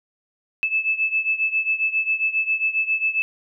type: beating tone pair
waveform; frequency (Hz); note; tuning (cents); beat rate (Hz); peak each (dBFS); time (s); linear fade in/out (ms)
sine; 2615 / 2622.4; E7 / E7; -15 / -10; 7.4; -21 / -24; 0.63-3.22; 0
effects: none